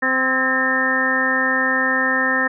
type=harmonic tone with a mistuned harmonic; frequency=260 Hz; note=C4; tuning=11 cents flat; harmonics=1 / 2 / 3 / 4 / 5 / 6 / 7; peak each=-25 / -26 / -30 / -27 / -26 / -25 / -18 dBFS; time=0.02-2.48 s; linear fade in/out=10 ms; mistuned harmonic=6; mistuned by=+58 cents; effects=none